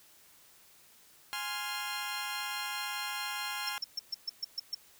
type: chord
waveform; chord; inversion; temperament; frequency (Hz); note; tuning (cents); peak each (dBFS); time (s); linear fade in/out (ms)
15% pulse; F minor; first; equal; 830.6 / 1046.5 / 1396.9; Ab5 / C6 / F6; 0 / 0 / 0; -33; 1.33-3.78; 0
type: tone bursts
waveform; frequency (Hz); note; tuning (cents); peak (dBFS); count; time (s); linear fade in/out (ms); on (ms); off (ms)
triangle; 5400; E8; +41; -30; 8; 3.67-4.748; 5; 21; 130
effects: white hiss -60 dBFS RMS until 4.99 s